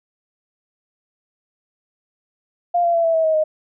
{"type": "tone with pitch steps", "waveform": "sine", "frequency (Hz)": [699, 685.4, 672.1, 659, 646.2, 633.6, 621.3], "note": ["F5", "F5", "E5", "E5", "E5", "D#5", "D#5"], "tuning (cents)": [1, -33, 33, -1, -35, 31, -3], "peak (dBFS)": -14, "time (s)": [2.74, 3.44], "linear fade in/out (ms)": 10, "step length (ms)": 100, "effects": []}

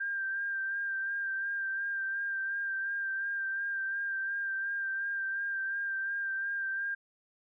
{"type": "tone with vibrato", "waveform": "sine", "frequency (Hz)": 1587, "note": "G6", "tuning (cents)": 21, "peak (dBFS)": -31, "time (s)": [0, 6.95], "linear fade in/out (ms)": 10, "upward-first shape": "sine", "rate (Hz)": 2.8, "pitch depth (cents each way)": 25, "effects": []}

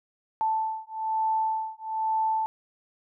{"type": "beating tone pair", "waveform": "sine", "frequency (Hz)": [880, 881.1], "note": ["A5", "A5"], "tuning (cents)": [0, 2], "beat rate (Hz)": 1.1, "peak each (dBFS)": -28, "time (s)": [0.41, 2.46], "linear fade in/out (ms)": 0, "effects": []}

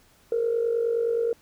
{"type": "tone with amplitude modulation", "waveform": "sine", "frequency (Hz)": 464.4, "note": "A#4", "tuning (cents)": -7, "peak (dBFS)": -18, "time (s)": [0.32, 1.33], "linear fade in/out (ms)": 2, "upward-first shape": "sine", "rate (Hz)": 49.6, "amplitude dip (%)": 65, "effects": ["tanh soft clip ceiling -15 dBFS", "pink hiss -59 dBFS RMS until 1.41 s"]}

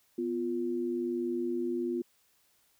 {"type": "tone pair together", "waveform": "sine", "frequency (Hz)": [248.1, 349.2], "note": ["B3", "F4"], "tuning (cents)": [8, 0], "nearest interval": "tritone", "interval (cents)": 592, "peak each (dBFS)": [-34, -31], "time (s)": [0.18, 2.02], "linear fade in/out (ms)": 5, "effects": ["white hiss -69 dBFS RMS until 2.79 s"]}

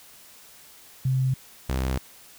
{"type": "tone pair in turn", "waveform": ["sine", "sawtooth"], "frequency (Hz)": [130.81, 65.12], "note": ["C3", "C2"], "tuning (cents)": [0, -8], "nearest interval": "octave", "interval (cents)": 1208, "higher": "first", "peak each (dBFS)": -20, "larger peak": "neither", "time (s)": [[1.05, 1.34], [1.69, 1.98]], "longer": "neither", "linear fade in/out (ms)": 5, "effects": ["white hiss -50 dBFS RMS until 2.38 s"]}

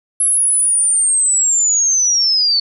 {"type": "linear sweep", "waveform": "sine", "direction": "down", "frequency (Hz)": [11000, 4435], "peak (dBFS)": -11, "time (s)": [0.2, 2.6], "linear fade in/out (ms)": 5, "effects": []}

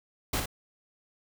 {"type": "noise with echo", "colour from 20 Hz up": "pink", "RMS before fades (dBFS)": -29, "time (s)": [0.33, 0.4], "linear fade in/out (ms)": 5, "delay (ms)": 58, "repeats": 1, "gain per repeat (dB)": -5, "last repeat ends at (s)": 0.458, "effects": []}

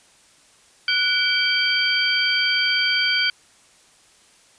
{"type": "tone cluster", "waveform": "sine", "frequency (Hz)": [1474, 2310, 3165, 4628], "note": ["F#6", "D7", "G7", "D8"], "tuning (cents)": [-7, -29, 16, -26], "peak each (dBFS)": -23, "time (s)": [0.88, 3.3], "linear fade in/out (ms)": 2, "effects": ["white hiss -54 dBFS RMS until 4.58 s", "resampled to 22050 Hz"]}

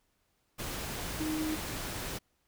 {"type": "tone in noise", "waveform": "sine", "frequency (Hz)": 311.1, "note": "D#4", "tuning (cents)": 0, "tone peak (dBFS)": -31, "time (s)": [1.19, 1.56], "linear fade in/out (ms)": 20, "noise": "pink", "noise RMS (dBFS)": -38, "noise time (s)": [0.58, 2.19], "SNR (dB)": 4, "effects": ["pink hiss -75 dBFS RMS until 2.47 s"]}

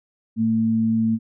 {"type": "tone pair together", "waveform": "sine", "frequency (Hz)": [111.4, 224], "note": ["A2", "A3"], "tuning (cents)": [22, 31], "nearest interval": "octave", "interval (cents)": 1209, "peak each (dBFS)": [-28, -17], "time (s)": [0.36, 1.19], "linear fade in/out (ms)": 50, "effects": []}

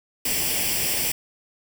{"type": "noise with comb filter", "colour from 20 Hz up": "white", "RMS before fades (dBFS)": -24, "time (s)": [0.25, 1.12], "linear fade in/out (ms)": 5, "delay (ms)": 0.38, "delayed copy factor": 0.7, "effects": []}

